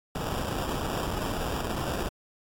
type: noise with sample-and-hold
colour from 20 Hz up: pink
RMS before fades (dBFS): -31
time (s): 0.15-2.09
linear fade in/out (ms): 5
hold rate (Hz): 2100
effects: AAC 64 kbps